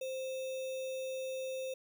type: tone with sample-and-hold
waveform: sine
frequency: 523.3 Hz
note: C5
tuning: in tune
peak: -36 dBFS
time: 0.01-1.74 s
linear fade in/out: 5 ms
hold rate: 3150 Hz
effects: none